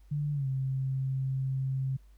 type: tone with pitch glide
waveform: sine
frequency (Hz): 146.83 to 133.1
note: D3 to C3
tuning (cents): 0 to +30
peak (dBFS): -28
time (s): 0.11-1.97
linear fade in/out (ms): 10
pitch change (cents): -170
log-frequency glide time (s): 0.33-0.47
effects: added 50 Hz sine -53 dBFS peak until 2.17 s + pink hiss -71 dBFS RMS until 2.17 s